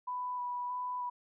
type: tone with vibrato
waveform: sine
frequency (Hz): 987.8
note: B5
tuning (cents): 0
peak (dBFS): -34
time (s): 0.07-1.1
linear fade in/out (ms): 10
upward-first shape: square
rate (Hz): 1.6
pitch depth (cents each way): 11
effects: none